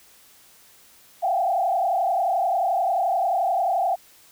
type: tone with frequency modulation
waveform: sine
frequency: 733 Hz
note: F#5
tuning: 16 cents flat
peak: -19 dBFS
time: 1.22-3.96 s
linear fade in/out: 20 ms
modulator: 31.4 Hz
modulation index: 2
effects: white hiss -53 dBFS RMS until 4.31 s